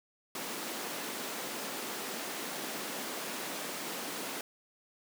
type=high-pass noise; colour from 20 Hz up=pink; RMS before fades=-39 dBFS; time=0.35-4.41 s; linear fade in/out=2 ms; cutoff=220 Hz; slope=24 dB/octave; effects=none